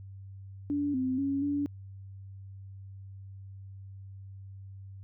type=tone with pitch steps; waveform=sine; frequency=288.5 / 258.4 / 276.9 / 286.9 Hz; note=D4 / C4 / C#4 / D4; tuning=-31 / -21 / -2 / -40 cents; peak=-27 dBFS; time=0.7-1.66 s; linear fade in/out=0 ms; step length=240 ms; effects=added 97 Hz sine -43 dBFS peak until 5.03 s